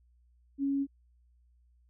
sine tone, 277.2 Hz, C#4, in tune, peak -27 dBFS, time 0.58-0.87 s, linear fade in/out 50 ms, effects added 60 Hz sine -62 dBFS peak until 1.89 s

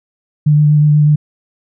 sine tone with vibrato, 149.4 Hz, D3, 30 cents sharp, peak -6 dBFS, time 0.46-1.16 s, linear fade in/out 10 ms, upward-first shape sine, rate 8.2 Hz, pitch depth 15 cents each way, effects none

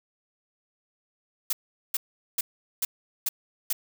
blue noise bursts, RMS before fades -26 dBFS, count 6, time 1.5-3.73 s, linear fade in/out 5 ms, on 30 ms, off 410 ms, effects none

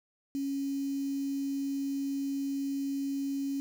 sine tone with quantisation, 276.2 Hz, C#4, 6 cents flat, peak -30 dBFS, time 0.35-3.6 s, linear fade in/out 0 ms, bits 8, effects none

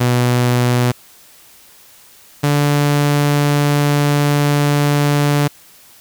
sawtooth tone pair in turn, 122.9 / 145.22 Hz, B2 / D3, -8 / -19 cents, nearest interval minor third, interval 289 cents, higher second, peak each -8 dBFS, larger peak neither, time 0-0.92 / 2.43-5.48 s, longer second, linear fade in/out 10 ms, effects white hiss -45 dBFS RMS until 6 s

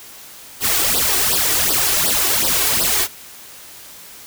white noise with flanger, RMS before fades -17 dBFS, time 0.6-3.08 s, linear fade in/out 50 ms, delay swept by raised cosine 0.21 to 2.71 ms, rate 2.7 Hz, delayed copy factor +0.85, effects white hiss -39 dBFS RMS until 4.26 s

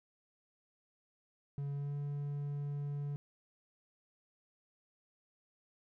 triangle tone with pitch glide, 141.4 to 143.79 Hz, C#3 to D3, +35 to -36 cents, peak -34 dBFS, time 1.58-3.16 s, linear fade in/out 0 ms, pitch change +29 cents, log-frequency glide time 1.72-1.95 s, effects none

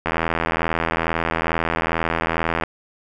click train, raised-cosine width 0.5 ms, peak -5 dBFS, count 213, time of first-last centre 0.06-2.636 s, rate 82.3 Hz, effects none

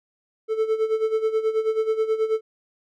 triangle tone with tremolo, 440 Hz, A4, in tune, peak -15 dBFS, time 0.48-2.41 s, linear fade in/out 50 ms, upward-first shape sine, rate 9.3 Hz, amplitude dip 75%, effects none

